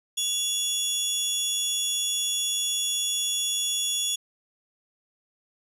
20% pulse tone pair together, 2794 / 3399 Hz, F7 / G#7, 0 / +39 cents, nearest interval minor third, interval 339 cents, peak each -31 / -19 dBFS, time 0.17-4.16 s, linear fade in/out 10 ms, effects resampled to 32000 Hz

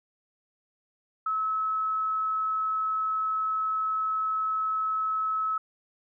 sine tone, 1294 Hz, E6, 32 cents flat, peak -25 dBFS, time 1.26-5.58 s, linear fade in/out 5 ms, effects none

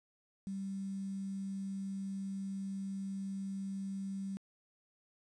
sine tone with quantisation, 194.7 Hz, G3, 12 cents flat, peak -37 dBFS, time 0.47-4.37 s, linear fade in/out 0 ms, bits 10, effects resampled to 24000 Hz

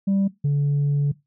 sine tone pair in turn, 196 / 143.5 Hz, G3 / D3, 0 / -40 cents, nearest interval perfect fourth, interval 540 cents, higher first, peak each -15 dBFS, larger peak neither, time 0.07-0.28 / 0.44-1.12 s, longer second, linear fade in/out 10 ms, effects noise-tail reverb RT60 0.2 s tail -20 dB re dry + tanh soft clip ceiling -16 dBFS

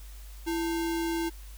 sine tone with sample-and-hold, 333.2 Hz, E4, 19 cents sharp, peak -27 dBFS, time 0.46-1.3 s, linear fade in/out 20 ms, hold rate 1225 Hz, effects added 50 Hz sine -42 dBFS peak until 1.57 s + white hiss -54 dBFS RMS until 1.57 s

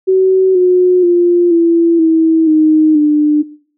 sine tone with pitch steps, 377.4 / 363.1 / 349.3 / 336 / 323.3 / 311 / 299.2 Hz, F#4 / F#4 / F4 / E4 / E4 / D#4 / D4, +34 / -33 / 0 / +33 / -34 / -1 / +32 cents, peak -6 dBFS, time 0.07-3.43 s, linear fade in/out 20 ms, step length 480 ms, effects noise-tail reverb RT60 0.5 s tail -20 dB re dry

